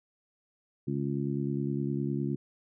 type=harmonic tone; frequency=69.8 Hz; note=C#2; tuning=13 cents sharp; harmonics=2 / 3 / 4 / 5; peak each=-32 / -34 / -35 / -36 dBFS; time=0.87-2.36 s; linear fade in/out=10 ms; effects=none